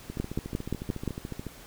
two click trains, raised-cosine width 3 ms, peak -15 / -22 dBFS, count 6 / 20, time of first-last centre 0.2-1.077 / 0.1-1.467 s, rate 5.7 / 13.9 Hz, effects pink hiss -49 dBFS RMS until 1.66 s

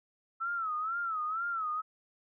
sine tone with vibrato, 1312 Hz, E6, 9 cents flat, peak -31 dBFS, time 0.4-1.82 s, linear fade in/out 20 ms, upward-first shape sine, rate 2.1 Hz, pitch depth 120 cents each way, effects none

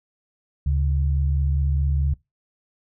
sine tone pair together, 72.76 / 137.5 Hz, D2 / C#3, -16 / -14 cents, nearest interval major seventh, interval 1102 cents, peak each -19 / -25 dBFS, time 0.66-2.14 s, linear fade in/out 5 ms, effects noise-tail reverb RT60 0.2 s tail -22 dB re dry

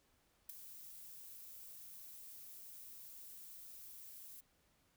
violet noise with ADSR envelope, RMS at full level -43 dBFS, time 0.49-4.41 s, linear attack 6 ms, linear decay 8 ms, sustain -11 dB, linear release 12 ms, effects pink hiss -75 dBFS RMS until 4.96 s

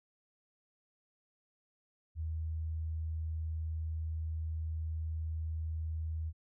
sine tone, 79.8 Hz, D#2, 44 cents sharp, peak -34 dBFS, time 2.15-6.33 s, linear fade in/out 50 ms, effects none

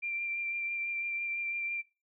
sine tone with vibrato, 2369 Hz, D7, 14 cents sharp, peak -32 dBFS, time 0.02-1.82 s, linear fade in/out 20 ms, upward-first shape sine, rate 6 Hz, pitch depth 15 cents each way, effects noise-tail reverb RT60 0.3 s tail -23 dB re dry

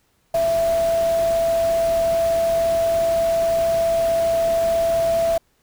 sine tone in noise, 666 Hz, E5, 18 cents sharp, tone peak -16 dBFS, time 0.34-5.38 s, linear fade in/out 5 ms, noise pink, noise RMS -33 dBFS, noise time 0.34-5.38 s, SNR +14 dB, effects pink hiss -64 dBFS RMS until 5.62 s

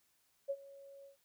sine tone with ADSR envelope, 554.4 Hz, C#5, in tune, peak -32 dBFS, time 0.48-1.17 s, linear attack 22 ms, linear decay 54 ms, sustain -20 dB, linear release 120 ms, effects white hiss -75 dBFS RMS until 1.24 s

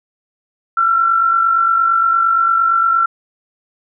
sine tone pair together, 1348.2 / 1396.9 Hz, E6 / F6, +39 / 0 cents, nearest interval minor second, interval 61 cents, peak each -11 / -20 dBFS, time 0.77-3.06 s, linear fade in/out 5 ms, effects none

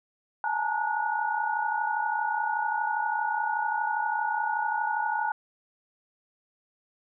sine tone cluster, 839 / 871 / 924 / 1457 Hz, G#5 / A5 / A#5 / F#6, +17 / -18 / -16 / -27 cents, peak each -31 dBFS, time 0.44-5.32 s, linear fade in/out 2 ms, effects none

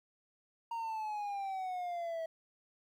triangle exponential sweep, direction down, 932.3 to 646 Hz, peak -34 dBFS, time 0.71-2.26 s, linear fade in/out 5 ms, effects 12-bit

